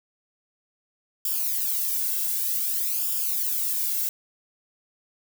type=noise with flanger; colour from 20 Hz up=violet; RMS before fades=-26 dBFS; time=1.25-4.09 s; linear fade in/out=2 ms; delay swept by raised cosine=0.48 to 1.68 ms; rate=0.54 Hz; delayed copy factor=-0.85; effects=none